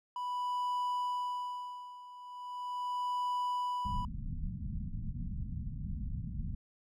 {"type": "tone with tremolo", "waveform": "triangle", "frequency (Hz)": 987.8, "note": "B5", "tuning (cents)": 0, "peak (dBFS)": -29, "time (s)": [0.16, 4.05], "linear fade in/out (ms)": 2, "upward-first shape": "sine", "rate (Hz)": 0.39, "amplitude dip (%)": 85}
{"type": "low-pass noise", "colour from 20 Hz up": "pink", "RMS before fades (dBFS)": -38, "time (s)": [3.85, 6.55], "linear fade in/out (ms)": 2, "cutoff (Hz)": 220, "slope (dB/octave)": 48}
{"effects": []}